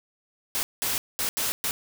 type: noise bursts at uneven times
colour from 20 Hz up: white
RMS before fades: -27 dBFS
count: 5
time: 0.55-0.63 / 0.82-0.98 / 1.19-1.29 / 1.37-1.52 / 1.64-1.71 s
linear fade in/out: 0 ms
effects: none